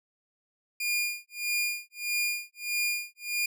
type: tone with tremolo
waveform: sawtooth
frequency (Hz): 2421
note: D#7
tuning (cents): -48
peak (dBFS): -22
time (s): 0.8-3.46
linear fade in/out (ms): 5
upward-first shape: sine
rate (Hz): 1.6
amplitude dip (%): 100
effects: none